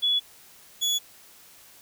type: tone pair in turn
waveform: sine / 30% pulse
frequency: 3400 / 3400 Hz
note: G#7 / G#7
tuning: +40 / +40 cents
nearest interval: unison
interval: 0 cents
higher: neither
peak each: -20 dBFS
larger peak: neither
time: 0.02-0.2 / 0.81-0.99 s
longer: neither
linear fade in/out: 20 ms
effects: white hiss -52 dBFS RMS until 1.81 s